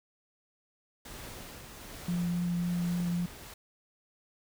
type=noise with tremolo; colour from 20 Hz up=pink; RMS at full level=-44 dBFS; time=1.05-3.54 s; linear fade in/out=5 ms; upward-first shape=triangle; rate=1.2 Hz; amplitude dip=40%
type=clicks; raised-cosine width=2 ms; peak=-34 dBFS; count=2; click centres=1.407 / 3.002 s
type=tone with vibrato; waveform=sine; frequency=174.61 Hz; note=F3; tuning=in tune; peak=-28 dBFS; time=2.08-3.26 s; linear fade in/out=5 ms; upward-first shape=sine; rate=3.6 Hz; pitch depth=9 cents each way
effects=none